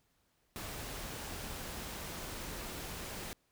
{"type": "noise", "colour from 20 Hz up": "pink", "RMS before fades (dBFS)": -43, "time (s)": [0.56, 3.33], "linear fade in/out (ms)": 0, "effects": ["pink hiss -75 dBFS RMS until 3.51 s"]}